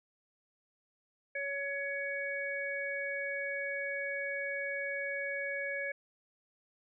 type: harmonic tone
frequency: 560 Hz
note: C#5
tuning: 18 cents sharp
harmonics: 1 / 3 / 4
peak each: -39 / -38 / -38 dBFS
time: 1.35-5.92 s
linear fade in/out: 5 ms
effects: none